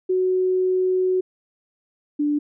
sine tone pair in turn, 370.4 / 294 Hz, F#4 / D4, +2 / +2 cents, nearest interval major third, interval 400 cents, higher first, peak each -17 / -18 dBFS, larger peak first, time 0.09-1.21 / 2.19-2.39 s, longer first, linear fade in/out 10 ms, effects none

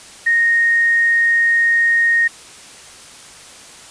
sine tone, 1858 Hz, A#6, 6 cents flat, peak -11 dBFS, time 0.26-2.28 s, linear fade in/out 10 ms, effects white hiss -39 dBFS RMS until 3.9 s + resampled to 22050 Hz

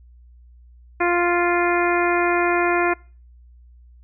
harmonic tone, 349.2 Hz, F4, in tune, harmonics 1 / 2 / 3 / 4 / 5 / 6 / 7, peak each -20 / -23 / -25 / -26 / -27 / -28 / -28 dBFS, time 1-2.94 s, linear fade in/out 10 ms, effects noise-tail reverb RT60 0.4 s tail -25 dB re dry + added 60 Hz sine -45 dBFS peak until 4.03 s

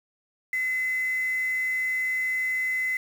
sine tone with quantisation, 2033 Hz, B6, 50 cents sharp, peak -24 dBFS, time 0.53-2.97 s, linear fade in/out 2 ms, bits 7, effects none

